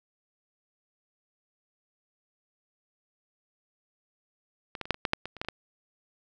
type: clicks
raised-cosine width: 0.3 ms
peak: -21 / -18 / -25 / -7 / -26 / -10 / -7 / -20 / -28 / -14 / -27 / -15 dBFS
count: 12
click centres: 4.752 / 4.813 / 4.855 / 4.907 / 4.944 / 5.052 / 5.134 / 5.256 / 5.367 / 5.415 / 5.448 / 5.486 s
effects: none